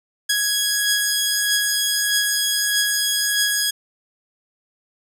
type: beating tone pair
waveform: 10% pulse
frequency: 1661.2 / 1662.8 Hz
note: G#6 / G#6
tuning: 0 / +2 cents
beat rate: 1.6 Hz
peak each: -17 / -10 dBFS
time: 0.29-3.71 s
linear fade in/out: 10 ms
effects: none